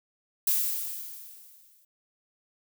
violet noise with exponential decay, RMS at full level -23 dBFS, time 0.47-1.85 s, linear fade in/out 5 ms, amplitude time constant 300 ms, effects none

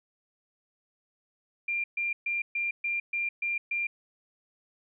sine tone bursts, 2387 Hz, D7, 28 cents sharp, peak -27 dBFS, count 8, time 1.68-3.87 s, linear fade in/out 5 ms, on 160 ms, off 130 ms, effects none

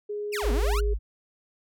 sine tone with pitch glide, 415.3 to 411.7 Hz, G#4 to G#4, 0 to -15 cents, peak -29 dBFS, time 0.09-0.94 s, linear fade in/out 10 ms, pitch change -15 cents, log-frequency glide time 0.59-0.69 s
sawtooth exponential two-way sweep, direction down then up, 2979 to 223.2 to 1562 Hz, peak -26 dBFS, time 0.32-0.81 s, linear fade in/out 20 ms, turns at 0.52 s
sine tone, 51.91 Hz, G#1, in tune, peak -22 dBFS, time 0.42-0.99 s, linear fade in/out 50 ms
effects none

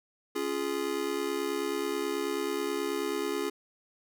square chord, Db major, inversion none, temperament just, 277.2 / 346.5 / 415.8 Hz, Db4 / F4 / Ab4, 0 / -14 / +2 cents, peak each -37 / -35 / -33 dBFS, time 0.35-3.5 s, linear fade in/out 10 ms, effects none

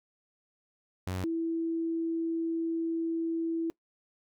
sawtooth / sine tone pair in turn, 92.5 / 329.6 Hz, F#2 / E4, 0 / 0 cents, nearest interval octave + minor seventh, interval 2200 cents, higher second, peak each -28 dBFS, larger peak neither, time 1.07-1.24 / 1.24-3.7 s, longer second, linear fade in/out 0 ms, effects noise-tail reverb RT60 0.1 s tail -22 dB re dry

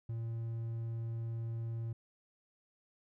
triangle tone, 114.7 Hz, A#2, 28 cents flat, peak -34 dBFS, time 0.09-1.93 s, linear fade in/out 5 ms, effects none

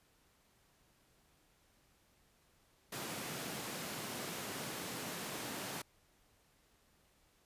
pink high-pass noise, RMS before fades -43 dBFS, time 2.92-5.82 s, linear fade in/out 5 ms, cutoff 130 Hz, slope 24 dB/octave, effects pink hiss -71 dBFS RMS until 7.45 s + resampled to 32000 Hz

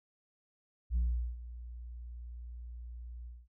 sine tone with ADSR envelope, 59.6 Hz, A#1, 39 cents sharp, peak -24 dBFS, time 0.9-3.48 s, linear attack 61 ms, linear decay 400 ms, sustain -18 dB, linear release 220 ms, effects tanh soft clip ceiling -26 dBFS

